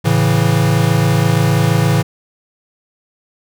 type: chord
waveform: square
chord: A major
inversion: none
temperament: equal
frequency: 110 / 138.59 / 164.81 Hz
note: A2 / C#3 / E3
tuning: 0 / 0 / 0 cents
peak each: -16 dBFS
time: 0.04-2.03 s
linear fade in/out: 20 ms
effects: none